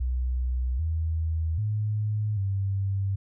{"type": "tone with pitch steps", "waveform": "sine", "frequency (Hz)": [62.7, 80.6, 106.2, 97.8], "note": ["B1", "E2", "G#2", "G2"], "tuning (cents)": [27, -38, 39, -4], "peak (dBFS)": -24, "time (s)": [0, 3.16], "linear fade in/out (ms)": 10, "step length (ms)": 790, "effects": []}